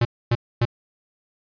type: tone bursts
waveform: square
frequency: 118.6 Hz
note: A#2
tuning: 30 cents sharp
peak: -17 dBFS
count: 3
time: 0.01-0.653 s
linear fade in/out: 5 ms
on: 41 ms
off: 260 ms
effects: resampled to 11025 Hz